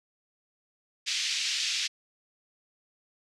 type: band-pass noise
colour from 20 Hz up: white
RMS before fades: -30 dBFS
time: 1.06-1.88 s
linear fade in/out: 20 ms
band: 2200 to 5800 Hz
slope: 24 dB/octave
effects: low-pass 10000 Hz 12 dB/octave